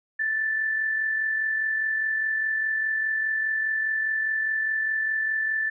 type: tone with amplitude modulation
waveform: sine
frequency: 1760 Hz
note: A6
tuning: in tune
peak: -21 dBFS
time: 0.19-5.7 s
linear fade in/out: 10 ms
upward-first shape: sine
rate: 44.9 Hz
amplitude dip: 40%
effects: none